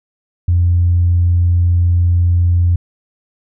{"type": "tone", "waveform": "sine", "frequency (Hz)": 87.31, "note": "F2", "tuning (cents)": 0, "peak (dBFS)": -8, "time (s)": [0.48, 2.76], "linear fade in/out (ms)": 5, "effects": ["tanh soft clip ceiling -4 dBFS"]}